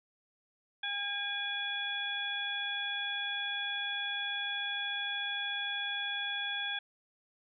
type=harmonic tone with a mistuned harmonic; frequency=810 Hz; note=G#5; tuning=43 cents flat; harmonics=1 / 2 / 3 / 4; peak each=-44 / -37 / -42 / -36 dBFS; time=0.83-6.79 s; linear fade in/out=5 ms; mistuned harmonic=4; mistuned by=+75 cents; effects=none